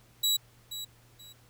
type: tone with echo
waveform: sawtooth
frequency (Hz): 3900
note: B7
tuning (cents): -23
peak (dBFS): -21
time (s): 0.23-0.37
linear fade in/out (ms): 10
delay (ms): 480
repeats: 2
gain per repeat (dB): -12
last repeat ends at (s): 1.33
effects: added 118 Hz sine -60 dBFS peak until 1.49 s + pink hiss -62 dBFS RMS until 1.49 s